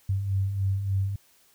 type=beating tone pair; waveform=sine; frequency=94.4 / 97.8 Hz; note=F#2 / G2; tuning=+35 / -4 cents; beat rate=3.4 Hz; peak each=-33 / -24 dBFS; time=0.09-1.16 s; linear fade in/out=5 ms; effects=white hiss -61 dBFS RMS until 1.54 s